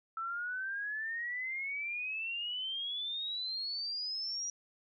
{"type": "exponential sweep", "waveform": "sine", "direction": "up", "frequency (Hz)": [1318.5, 5790], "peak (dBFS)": -35, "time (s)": [0.17, 4.5], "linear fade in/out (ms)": 2, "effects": []}